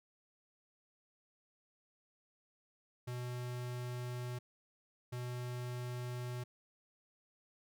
square tone bursts at uneven times, 123.47 Hz, B2, in tune, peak -40 dBFS, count 2, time 3.07-4.39 / 5.12-6.44 s, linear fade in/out 10 ms, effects none

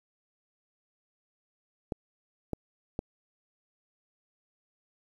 clicks, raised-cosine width 2 ms, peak -18 dBFS, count 3, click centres 1.922 / 2.533 / 2.991 s, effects 9-bit

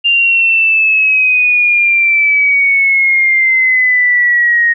sine exponential sweep, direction down, 2800 to 1864.7 Hz, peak -7 dBFS, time 0.04-4.74 s, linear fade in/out 20 ms, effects none

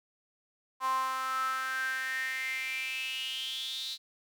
sawtooth tone with high-pass filter sweep, 261.6 Hz, C4, in tune, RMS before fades -34 dBFS, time 0.8-3.98 s, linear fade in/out 50 ms, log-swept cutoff 990 to 4000 Hz, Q 9.4, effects none

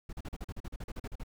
brown noise bursts, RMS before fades -39 dBFS, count 15, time 0.09-1.235 s, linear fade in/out 5 ms, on 39 ms, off 40 ms, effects none

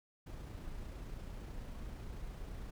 brown noise with amplitude modulation, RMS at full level -44 dBFS, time 0.26-2.71 s, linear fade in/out 10 ms, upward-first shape sine, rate 28.9 Hz, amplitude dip 25%, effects none

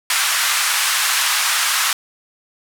pink band-pass noise, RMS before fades -18 dBFS, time 0.1-1.93 s, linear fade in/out 2 ms, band 1100 to 13000 Hz, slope 24 dB/octave, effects none

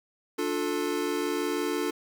square chord, D minor, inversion none, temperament equal with one note detuned, 293.7 / 354.3 / 440 Hz, D4 / F4 / A4, 0 / +25 / 0 cents, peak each -32 dBFS, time 0.38-1.91 s, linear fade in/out 10 ms, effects 9-bit

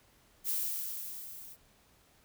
violet noise with level ramp, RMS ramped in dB -31 to -50 dBFS, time 0.44-1.57 s, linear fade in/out 50 ms, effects pink hiss -65 dBFS RMS until 2.24 s

